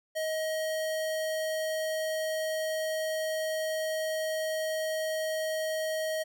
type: tone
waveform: square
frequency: 631 Hz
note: D#5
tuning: 24 cents sharp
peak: -30 dBFS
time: 0.15-6.24 s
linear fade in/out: 20 ms
effects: none